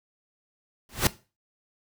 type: noise with exponential growth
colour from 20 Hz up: pink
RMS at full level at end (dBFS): -17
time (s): 0.89-1.07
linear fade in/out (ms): 2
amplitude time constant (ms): 38
effects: noise-tail reverb RT60 0.3 s tail -17 dB re dry